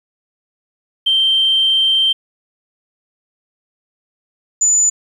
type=tone pair in turn; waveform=sine; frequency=3136 / 6995 Hz; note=G7 / A8; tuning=0 / -11 cents; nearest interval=octave + major second; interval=1389 cents; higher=second; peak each=-10 / -9 dBFS; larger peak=second; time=1.06-2.13 / 4.61-4.9 s; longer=first; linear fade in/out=10 ms; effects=tanh soft clip ceiling -5 dBFS + 8-bit